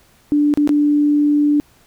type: tone with dropouts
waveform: sine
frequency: 293.7 Hz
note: D4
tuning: in tune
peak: -11 dBFS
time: 0.32-1.6 s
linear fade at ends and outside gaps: 0 ms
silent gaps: 0.539-0.574 / 0.675-0.692 s
effects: pink hiss -53 dBFS RMS until 1.86 s